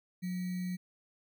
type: tone with sample-and-hold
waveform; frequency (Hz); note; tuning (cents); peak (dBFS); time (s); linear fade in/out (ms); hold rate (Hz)
sine; 181.1; F#3; -37; -33; 0.22-0.77; 20; 2100
effects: none